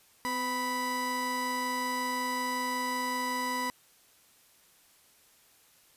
30% pulse tone pair together, 253.3 / 987.8 Hz, B3 / B5, +44 / 0 cents, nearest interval 2 octaves, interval 2356 cents, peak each -34 / -28 dBFS, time 0.25-3.7 s, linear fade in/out 0 ms, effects white hiss -62 dBFS RMS until 5.96 s + resampled to 32000 Hz

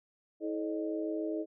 harmonic tone with a mistuned harmonic, 107.3 Hz, A2, 43 cents flat, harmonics 3 / 4 / 5 / 6, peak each -34 / -38 / -47 / -39 dBFS, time 0.4-1.46 s, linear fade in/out 50 ms, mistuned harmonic 6, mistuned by -95 cents, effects none

